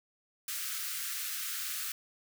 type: high-pass noise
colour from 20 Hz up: white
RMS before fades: -37 dBFS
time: 0.48-1.92 s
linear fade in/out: 2 ms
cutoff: 1200 Hz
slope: 96 dB/octave
effects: none